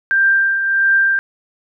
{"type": "tone with tremolo", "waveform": "sine", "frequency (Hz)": 1582, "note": "G6", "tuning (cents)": 15, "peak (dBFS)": -9, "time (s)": [0.11, 1.19], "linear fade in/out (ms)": 0, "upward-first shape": "triangle", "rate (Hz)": 1.5, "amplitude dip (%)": 55, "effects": []}